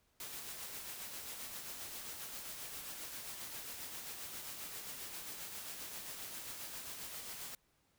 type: noise with tremolo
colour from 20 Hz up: white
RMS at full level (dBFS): -45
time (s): 0.2-7.55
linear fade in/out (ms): 2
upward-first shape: sine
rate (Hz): 7.5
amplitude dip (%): 35
effects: pink hiss -75 dBFS RMS until 7.98 s